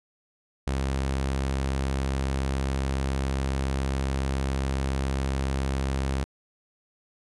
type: tone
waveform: sawtooth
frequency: 67.2 Hz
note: C2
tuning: 47 cents sharp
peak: -21 dBFS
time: 0.67-6.24 s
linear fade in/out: 0 ms
effects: resampled to 24000 Hz